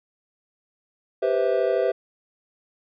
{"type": "chord", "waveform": "triangle", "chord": "C major seventh", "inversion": "second", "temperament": "just", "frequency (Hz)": [392.4, 490.5, 523.3, 654.1], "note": ["G4", "B4", "C5", "E5"], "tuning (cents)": [2, -12, 0, -14], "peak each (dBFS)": -23, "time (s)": [1.22, 1.92], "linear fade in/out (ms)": 10, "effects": ["resampled to 11025 Hz"]}